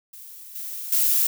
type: noise with level steps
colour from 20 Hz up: violet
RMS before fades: -42 / -33 / -20 dBFS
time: 0.13-1.27 s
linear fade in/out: 5 ms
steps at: 0.55 / 0.92 s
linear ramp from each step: 5 ms
effects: none